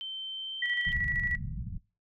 sine tone with pitch glide, 3100 to 3125 Hz, G7 to G7, -20 to -6 cents, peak -35 dBFS, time 0.01-0.92 s, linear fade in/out 0 ms, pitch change +14 cents, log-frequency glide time 0.31-0.76 s
sine tone with tremolo, 1941 Hz, B6, 31 cents flat, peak -27 dBFS, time 0.62-1.36 s, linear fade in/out 5 ms, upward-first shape square, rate 13 Hz, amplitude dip 45%
pink low-pass noise, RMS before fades -36 dBFS, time 0.86-1.78 s, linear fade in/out 10 ms, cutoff 190 Hz, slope 48 dB/octave
effects noise-tail reverb RT60 0.3 s tail -21 dB re dry

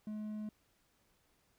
triangle tone, 213 Hz, G#3, 44 cents sharp, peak -37 dBFS, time 0.07-0.49 s, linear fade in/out 2 ms, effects pink hiss -74 dBFS RMS until 1.58 s

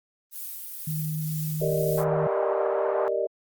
violet noise with tremolo, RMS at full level -35 dBFS, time 0.31-2.05 s, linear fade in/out 50 ms, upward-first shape triangle, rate 2 Hz, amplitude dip 30%
sine tone, 155.56 Hz, D#3, in tune, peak -27 dBFS, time 0.87-2.27 s, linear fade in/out 5 ms
sine chord, Eb major seventh, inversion first, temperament equal, 392 / 466.2 / 587.3 / 622.3 Hz, G4 / Bb4 / D5 / Eb5, 0 / 0 / 0 / 0 cents, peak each -29 dBFS, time 1.61-3.27 s, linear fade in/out 10 ms
pink band-pass noise, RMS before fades -32 dBFS, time 1.98-3.08 s, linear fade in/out 0 ms, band 570 to 1200 Hz, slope 24 dB/octave
effects Opus 32 kbps

